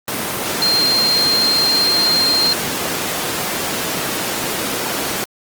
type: tone in noise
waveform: sine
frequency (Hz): 4186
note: C8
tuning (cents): 0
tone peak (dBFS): -13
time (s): 0.62-2.53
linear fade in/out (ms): 0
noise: pink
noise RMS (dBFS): -20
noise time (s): 0.08-5.24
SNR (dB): +4
effects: high-pass 200 Hz 12 dB/octave + Opus 24 kbps